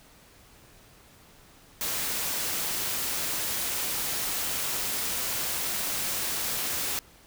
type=noise; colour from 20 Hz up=white; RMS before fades=-30 dBFS; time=1.81-6.99 s; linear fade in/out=0 ms; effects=pink hiss -55 dBFS RMS until 7.26 s